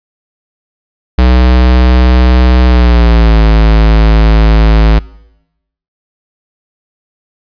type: tone with pitch glide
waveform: square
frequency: 62.3 to 54.24 Hz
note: B1 to A1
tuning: +16 to -24 cents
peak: -4 dBFS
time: 1.18-4.99 s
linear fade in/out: 5 ms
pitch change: -240 cents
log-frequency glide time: 2.67-3.42 s
effects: noise-tail reverb RT60 0.9 s tail -22 dB re dry + resampled to 11025 Hz